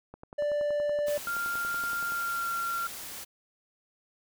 click train, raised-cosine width 1 ms, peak -30 dBFS, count 22, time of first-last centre 0.14-2.121 s, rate 10.6 Hz
triangle tone, 587.3 Hz, D5, in tune, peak -24 dBFS, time 0.38-1.18 s, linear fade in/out 10 ms
white noise, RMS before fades -41 dBFS, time 1.06-3.25 s, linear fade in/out 20 ms
sine tone with pitch glide, 1394 to 1376.4 Hz, F6 to F6, -4 to -26 cents, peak -29 dBFS, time 1.27-2.87 s, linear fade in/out 2 ms, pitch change -22 cents, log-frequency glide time 2.07-2.51 s
effects none

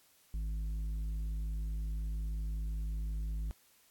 sine tone with tanh clipping, 52.8 Hz, G#1, 29 cents sharp, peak -35 dBFS, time 0.34-3.51 s, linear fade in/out 0 ms, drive 7 dB, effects white hiss -66 dBFS RMS until 3.9 s + AAC 64 kbps

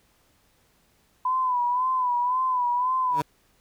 sine tone with vibrato, 1000 Hz, B5, 21 cents sharp, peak -21 dBFS, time 1.25-3.21 s, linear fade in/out 5 ms, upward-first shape sine, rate 1.9 Hz, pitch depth 62 cents each way
15% pulse tone with exponential growth, 149.4 Hz, D3, 30 cents sharp, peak -19 dBFS, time 3.09-3.22 s, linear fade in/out 5 ms, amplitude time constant 28 ms
effects pink hiss -64 dBFS RMS until 3.6 s

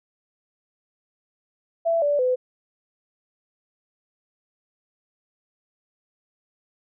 sine tone with pitch steps, 667 / 580.7 / 505.5 Hz, E5 / D5 / B4, +20 / -20 / +40 cents, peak -18 dBFS, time 1.85-2.36 s, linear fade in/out 20 ms, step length 170 ms, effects none

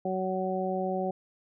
harmonic tone, 187.1 Hz, F#3, 20 cents sharp, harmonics 1 / 2 / 3 / 4, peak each -33 / -33 / -33 / -33 dBFS, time 0.05-1.11 s, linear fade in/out 5 ms, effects none

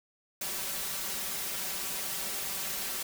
white noise with comb filter, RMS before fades -35 dBFS, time 0.41-3.03 s, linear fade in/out 5 ms, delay 5.2 ms, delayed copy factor +0.8, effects none

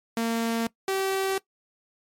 sawtooth tone pair in turn, 229.2 / 385.5 Hz, A#3 / G4, -29 / -29 cents, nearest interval major sixth, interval 900 cents, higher second, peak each -20 dBFS, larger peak neither, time 0.17-0.67 / 0.88-1.38 s, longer neither, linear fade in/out 2 ms, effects noise-tail reverb RT60 0.1 s tail -20 dB re dry + MP3 64 kbps

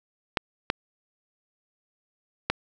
clicks, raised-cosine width 0.3 ms, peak -6 dBFS, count 3, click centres 0.372 / 0.701 / 2.5 s, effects none

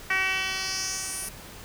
10% pulse tone with band-pass filter sweep, 379.5 Hz, F#4, 44 cents sharp, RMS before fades -29 dBFS, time 0.1-1.29 s, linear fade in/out 5 ms, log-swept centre 2000 to 11000 Hz, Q 2.5, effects pink hiss -44 dBFS RMS until 1.64 s

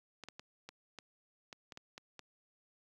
clicks, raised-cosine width 0.2 ms, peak -30 dBFS, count 10, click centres 0.237 / 0.286 / 0.395 / 0.69 / 0.987 / 1.528 / 1.722 / 1.774 / 1.979 / 2.193 s, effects high-pass 100 Hz 12 dB/octave + 12-bit

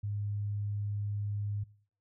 sine tone, 102.8 Hz, G#2, 17 cents flat, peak -32 dBFS, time 0.03-1.64 s, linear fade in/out 10 ms, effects noise-tail reverb RT60 0.5 s tail -21 dB re dry

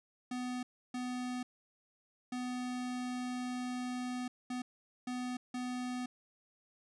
square tone bursts at uneven times, 249.4 Hz, B3, 17 cents sharp, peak -37 dBFS, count 6, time 0.31-0.63 / 0.94-1.43 / 2.32-4.28 / 4.5-4.62 / 5.07-5.37 / 5.54-6.06 s, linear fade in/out 5 ms, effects resampled to 22050 Hz

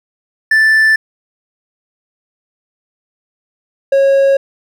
triangle tone pair in turn, 1762 / 547.7 Hz, A6 / C#5, +2 / -21 cents, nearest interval octave + minor sixth, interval 2023 cents, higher first, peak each -5 dBFS, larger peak neither, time 0.51-0.96 / 3.92-4.37 s, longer neither, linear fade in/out 5 ms, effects none

